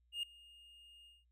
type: tone with ADSR envelope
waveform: triangle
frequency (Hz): 2837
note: F7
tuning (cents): +27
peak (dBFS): -33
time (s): 0.12-1.25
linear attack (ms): 110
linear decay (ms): 4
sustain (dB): -23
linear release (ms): 190
effects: added 60 Hz sine -70 dBFS peak until 1.31 s